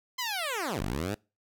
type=linear two-way sweep; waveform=10% pulse; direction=down then up; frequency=1046.5 to 41.13 to 110.3 Hz; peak=-22 dBFS; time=0.18-1.15 s; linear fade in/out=10 ms; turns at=0.82 s; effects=noise-tail reverb RT60 0.3 s tail -26 dB re dry